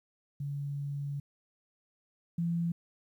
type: tone pair in turn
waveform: sine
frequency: 142.1 / 169.47 Hz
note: C#3 / E3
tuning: +43 / +48 cents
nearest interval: minor third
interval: 305 cents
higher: second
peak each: -33 / -28 dBFS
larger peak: second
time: 0.4-1.2 / 2.38-2.72 s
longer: first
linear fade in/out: 5 ms
effects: 11-bit